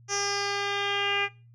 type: tone with low-pass filter sweep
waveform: 10% pulse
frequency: 402.5 Hz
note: G4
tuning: 46 cents sharp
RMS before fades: -28 dBFS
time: 0.08-1.29 s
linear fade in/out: 50 ms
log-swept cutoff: 6100 to 2500 Hz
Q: 5.8
effects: noise-tail reverb RT60 0.3 s tail -20 dB re dry + added 118 Hz sine -51 dBFS peak until 1.54 s